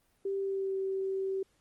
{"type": "tone with pitch glide", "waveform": "sine", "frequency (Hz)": [392, 384.8], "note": ["G4", "G4"], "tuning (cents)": [0, -32], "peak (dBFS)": -30, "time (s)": [0.25, 1.43], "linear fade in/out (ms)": 5, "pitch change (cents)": -32, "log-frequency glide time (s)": [0.38, 0.76], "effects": ["pink hiss -71 dBFS RMS until 1.6 s", "Opus 24 kbps"]}